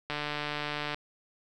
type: click train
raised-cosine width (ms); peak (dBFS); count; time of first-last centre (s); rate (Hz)
0.3; -17; 126; 0.1-0.945; 148
effects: none